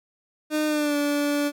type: tone with pitch glide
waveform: 30% pulse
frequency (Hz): 305.5 to 289.9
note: D#4 to D4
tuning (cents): -32 to -22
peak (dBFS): -19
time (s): 0.5-1.52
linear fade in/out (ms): 50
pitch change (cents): -90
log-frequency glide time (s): 0.67-0.96
effects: none